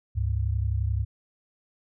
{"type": "tone pair together", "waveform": "sine", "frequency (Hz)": [70.82, 102.3], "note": ["C#2", "G#2"], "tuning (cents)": [38, -26], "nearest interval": "tritone", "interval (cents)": 636, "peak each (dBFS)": -26, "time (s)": [0.15, 1.05], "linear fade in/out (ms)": 20, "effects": []}